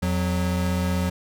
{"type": "tone pair together", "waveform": "square", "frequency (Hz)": [86.11, 182.3], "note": ["F2", "F#3"], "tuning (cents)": [-24, -25], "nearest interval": "octave + minor second", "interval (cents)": 1299, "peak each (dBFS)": -25, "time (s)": [0.02, 1.1], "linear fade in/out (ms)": 10, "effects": []}